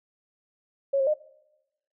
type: tone with pitch steps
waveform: sine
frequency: 551 / 537 / 609 Hz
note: C#5 / C5 / D#5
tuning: -11 / +45 / -37 cents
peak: -20 dBFS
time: 0.93-1.14 s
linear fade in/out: 10 ms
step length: 70 ms
effects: noise-tail reverb RT60 0.9 s tail -21 dB re dry